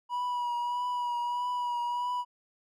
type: tone with vibrato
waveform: triangle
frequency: 972 Hz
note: B5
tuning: 28 cents flat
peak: -27 dBFS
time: 0.09-2.25 s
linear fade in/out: 50 ms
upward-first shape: triangle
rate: 1.6 Hz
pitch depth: 29 cents each way
effects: none